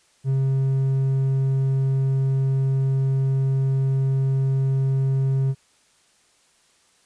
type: tone with hard clipping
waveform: sine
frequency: 134.4 Hz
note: C3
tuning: 47 cents sharp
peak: -19 dBFS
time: 0.24-5.55 s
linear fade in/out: 50 ms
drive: 3 dB
effects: white hiss -60 dBFS RMS until 7.05 s + resampled to 22050 Hz